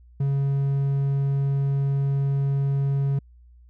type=tone; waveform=triangle; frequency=138.59 Hz; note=C#3; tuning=in tune; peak=-18 dBFS; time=0.2-3.19 s; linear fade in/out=5 ms; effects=added 60 Hz sine -48 dBFS peak until 3.69 s